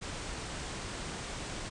pink low-pass noise, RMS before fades -40 dBFS, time 0.01-1.7 s, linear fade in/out 20 ms, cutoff 9200 Hz, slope 96 dB/octave, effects none

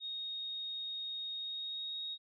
sine tone with pitch glide, 3729 to 3757 Hz, A#7 to A#7, 0 to +13 cents, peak -38 dBFS, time 0-2.18 s, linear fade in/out 50 ms, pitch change +13 cents, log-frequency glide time 1.34-1.97 s, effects none

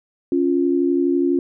sine tone pair together, 277.2 / 349.3 Hz, C#4 / F4, 0 / 0 cents, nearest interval major third, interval 400 cents, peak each -18 dBFS, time 0.32-1.39 s, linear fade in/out 2 ms, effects none

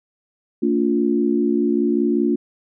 sine tone cluster, 226.4 / 287.1 / 352.2 Hz, A3 / D4 / F4, +50 / -39 / +15 cents, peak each -20 dBFS, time 0.62-2.36 s, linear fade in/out 10 ms, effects none

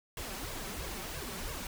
pink noise with flanger, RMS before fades -40 dBFS, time 0.17-1.67 s, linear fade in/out 2 ms, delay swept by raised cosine 1.8 to 5.3 ms, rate 3 Hz, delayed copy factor +0.8, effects none

